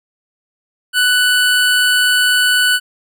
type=tone; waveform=25% pulse; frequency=1488 Hz; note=F#6; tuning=9 cents sharp; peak=-7 dBFS; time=0.93-2.8 s; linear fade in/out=50 ms; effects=none